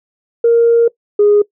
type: tone pair in turn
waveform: sine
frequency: 466.2 / 413.4 Hz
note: A#4 / G#4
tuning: 0 / -8 cents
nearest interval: major second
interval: 208 cents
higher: first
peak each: -5 dBFS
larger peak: neither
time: 0.44-0.88 / 1.19-1.42 s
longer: first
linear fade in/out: 5 ms
effects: noise-tail reverb RT60 0.1 s tail -21 dB re dry + tanh soft clip ceiling -2 dBFS